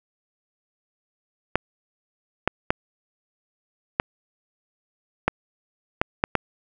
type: clicks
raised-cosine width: 0.5 ms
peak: -3 dBFS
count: 8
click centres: 1.556 / 2.476 / 2.705 / 3.999 / 5.28 / 6.015 / 6.239 / 6.353 s
effects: none